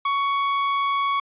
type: tone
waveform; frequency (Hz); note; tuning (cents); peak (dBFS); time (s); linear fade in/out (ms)
40% pulse; 1117; C#6; +13; -19; 0.05-1.2; 5
effects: resampled to 8000 Hz